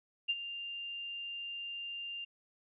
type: tone with ADSR envelope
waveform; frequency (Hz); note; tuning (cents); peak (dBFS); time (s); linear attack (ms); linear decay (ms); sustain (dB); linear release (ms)
sine; 2794; F7; 0; -27; 0.28-2.25; 19; 41; -12; 11
effects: none